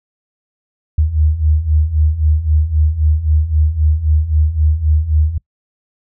sine beating tone pair, 74.7 / 78.5 Hz, D2 / D#2, +30 / +16 cents, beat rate 3.8 Hz, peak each -16 / -12 dBFS, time 0.98-5.38 s, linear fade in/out 5 ms, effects noise-tail reverb RT60 0.1 s tail -25 dB re dry

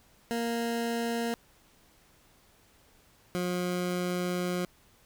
20% pulse tone pair in turn, 233.1 / 178.94 Hz, A#3 / F3, 0 / +42 cents, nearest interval perfect fourth, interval 458 cents, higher first, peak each -24 dBFS, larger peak neither, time 0.31-1.34 / 3.35-4.65 s, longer second, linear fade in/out 0 ms, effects pink hiss -62 dBFS RMS until 5.05 s

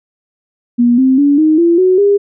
sine tone with pitch steps, 240.2 / 261.9 / 285.6 / 311.5 / 339.7 / 370.4 / 404 Hz, B3 / C4 / D4 / D#4 / F4 / F#4 / G#4, -48 / +2 / -48 / +2 / -48 / +2 / -48 cents, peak -6 dBFS, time 0.78-2.18 s, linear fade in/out 20 ms, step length 200 ms, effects none

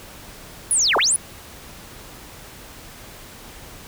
sine linear two-way sweep, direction down then up, 10480 to 328.7 to 10480 Hz, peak -15 dBFS, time 0.71-1.16 s, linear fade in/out 0 ms, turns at 0.97 s, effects pink hiss -41 dBFS RMS until 3.87 s

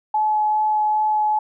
sine tone with vibrato, 854 Hz, G#5, 48 cents sharp, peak -16 dBFS, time 0.14-1.39 s, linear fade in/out 5 ms, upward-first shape sine, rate 2.5 Hz, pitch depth 8 cents each way, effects none

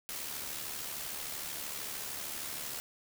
white noise with amplitude modulation, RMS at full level -38 dBFS, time 0.09-2.8 s, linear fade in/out 0 ms, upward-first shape sine, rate 73.1 Hz, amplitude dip 45%, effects none

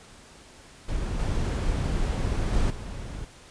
brown noise with level steps, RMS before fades -29 / -26 / -23 / -35 dBFS, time 0.88-3.25 s, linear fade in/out 10 ms, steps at 1.19 / 2.53 / 2.7 s, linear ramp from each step 5 ms, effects pink hiss -50 dBFS RMS until 3.5 s + resampled to 22050 Hz

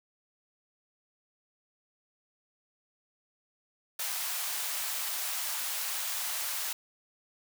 white high-pass noise, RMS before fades -34 dBFS, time 3.99-6.73 s, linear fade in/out 5 ms, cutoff 660 Hz, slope 24 dB/octave, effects none

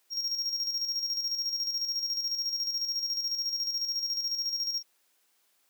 triangle tone with tremolo, 5580 Hz, F8, 2 cents flat, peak -26 dBFS, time 0.1-4.83 s, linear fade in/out 50 ms, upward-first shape square, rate 14 Hz, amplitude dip 50%, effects white hiss -70 dBFS RMS until 5.69 s + high-pass 300 Hz 12 dB/octave

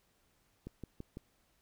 click train, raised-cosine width 3 ms, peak -30 dBFS, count 4, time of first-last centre 0.67-1.171 s, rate 5.99 Hz, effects pink hiss -73 dBFS RMS until 1.61 s

